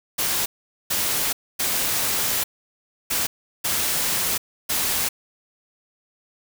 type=noise bursts at uneven times; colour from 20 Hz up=white; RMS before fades=-23 dBFS; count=6; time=0.18-0.46 / 0.9-1.33 / 1.59-2.44 / 3.1-3.27 / 3.64-4.38 / 4.69-5.09 s; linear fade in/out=10 ms; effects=none